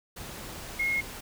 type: tone in noise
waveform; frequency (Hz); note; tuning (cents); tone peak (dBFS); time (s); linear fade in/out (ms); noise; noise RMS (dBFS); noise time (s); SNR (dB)
sine; 2155; C#7; -49; -25; 0.79-1.01; 10; pink; -41; 0.16-1.21; +13
effects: none